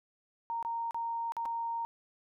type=tone with dropouts; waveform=sine; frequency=926 Hz; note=A#5; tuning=12 cents flat; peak=-32 dBFS; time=0.5-1.85 s; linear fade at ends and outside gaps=0 ms; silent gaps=0.627-0.649 / 0.909-0.945 / 1.321-1.367 / 1.454-1.458 s; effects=none